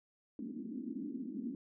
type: band-pass noise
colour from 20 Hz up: white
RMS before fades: -42 dBFS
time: 0.39-1.55 s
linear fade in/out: 2 ms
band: 220 to 290 Hz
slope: 48 dB/octave
effects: none